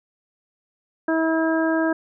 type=harmonic tone; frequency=322.9 Hz; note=E4; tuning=36 cents flat; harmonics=1 / 2 / 3 / 4 / 5; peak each=-20 / -24 / -30 / -33 / -27 dBFS; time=1.08-1.93 s; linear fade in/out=5 ms; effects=none